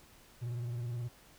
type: tone with vibrato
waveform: triangle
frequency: 120 Hz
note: B2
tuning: 49 cents flat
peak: -33 dBFS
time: 0.41-1.09 s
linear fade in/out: 20 ms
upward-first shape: square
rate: 19 Hz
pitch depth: 46 cents each way
effects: pink hiss -60 dBFS RMS until 1.38 s